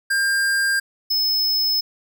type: tone pair in turn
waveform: square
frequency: 1600 / 5198 Hz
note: G6 / E8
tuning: +35 / -25 cents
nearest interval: octave + minor sixth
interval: 2040 cents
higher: second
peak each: -18 dBFS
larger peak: neither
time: 0.1-0.8 / 1.1-1.81 s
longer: second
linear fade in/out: 10 ms
effects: none